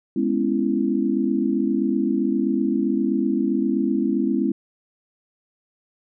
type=chord; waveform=sine; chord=C# minor seventh; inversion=second; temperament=just; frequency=207.9 / 249.5 / 277.2 / 332.6 Hz; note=G#3 / B3 / C#4 / E4; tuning=+2 / +18 / 0 / +16 cents; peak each=-24 dBFS; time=0.16-4.52 s; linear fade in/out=5 ms; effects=none